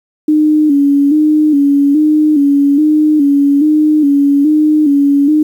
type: tone with vibrato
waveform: sine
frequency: 293.7 Hz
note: D4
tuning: in tune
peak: -6 dBFS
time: 0.28-5.43 s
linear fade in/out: 5 ms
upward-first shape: square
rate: 1.2 Hz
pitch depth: 67 cents each way
effects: 7-bit